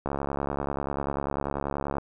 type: click train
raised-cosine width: 1 ms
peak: -15 dBFS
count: 136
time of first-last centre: 0.06-1.983 s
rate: 70.2 Hz
effects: none